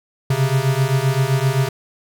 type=beating tone pair; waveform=square; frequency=130 / 137.7 Hz; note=C3 / C#3; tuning=-11 / -11 cents; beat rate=7.7 Hz; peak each=-19 dBFS; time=0.3-1.69 s; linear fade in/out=5 ms; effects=none